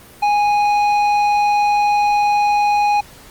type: tone with tanh clipping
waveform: sine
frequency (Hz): 827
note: G#5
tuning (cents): -8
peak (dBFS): -14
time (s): 0.22-3.01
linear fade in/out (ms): 10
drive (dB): 10
effects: pink hiss -42 dBFS RMS until 3.3 s + Opus 32 kbps